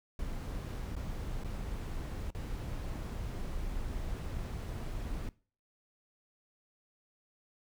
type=noise with dropouts; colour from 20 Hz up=brown; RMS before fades=-38 dBFS; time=0.19-5.29 s; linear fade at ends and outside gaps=2 ms; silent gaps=0.954-0.964 / 1.437-1.445 / 2.305-2.348 s; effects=noise-tail reverb RT60 0.4 s tail -21 dB re dry